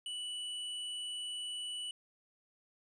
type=tone; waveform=square; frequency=2960 Hz; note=F#7; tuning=in tune; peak=-39 dBFS; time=0.06-1.91 s; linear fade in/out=2 ms; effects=resampled to 22050 Hz